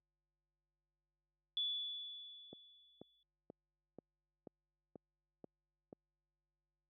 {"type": "tone with exponential decay", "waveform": "sine", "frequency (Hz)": 3442, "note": "A7", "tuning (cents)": -39, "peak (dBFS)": -34, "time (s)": [1.57, 3.23], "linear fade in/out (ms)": 1, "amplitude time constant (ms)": 360}
{"type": "click train", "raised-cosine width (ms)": 2, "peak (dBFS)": -36, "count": 8, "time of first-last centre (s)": [2.53, 5.928], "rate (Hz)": 2.06}
{"effects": ["added 50 Hz sine -70 dBFS peak until 6.89 s", "high-pass 200 Hz 12 dB/octave"]}